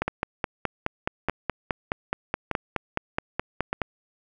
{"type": "two click trains", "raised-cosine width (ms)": 0.5, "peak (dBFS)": [-10, -9], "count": [4, 19], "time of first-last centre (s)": [[0.08, 3.73], [0.02, 3.817]], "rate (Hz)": [0.822, 4.74], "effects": []}